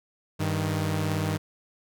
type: tone pair together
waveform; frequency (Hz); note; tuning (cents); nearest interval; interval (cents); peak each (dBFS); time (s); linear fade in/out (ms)
sawtooth; 98.4 / 156.2; G2 / D#3; +7 / +7; minor sixth; 800; -24; 0.39-1.38; 20
effects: none